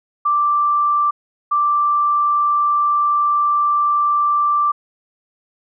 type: tone pair in turn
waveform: sine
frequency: 1174.7 / 1174.7 Hz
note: D6 / D6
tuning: 0 / 0 cents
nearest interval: unison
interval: 0 cents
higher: neither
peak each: -13 dBFS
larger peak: neither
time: 0.25-1.11 / 1.51-4.72 s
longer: second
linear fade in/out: 10 ms
effects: none